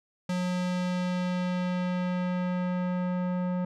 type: tone with low-pass filter sweep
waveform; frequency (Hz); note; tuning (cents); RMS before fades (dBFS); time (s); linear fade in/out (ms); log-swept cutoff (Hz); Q
square; 180.5; F#3; -43; -29; 0.29-3.65; 5; 7600 to 1100; 0.76
effects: none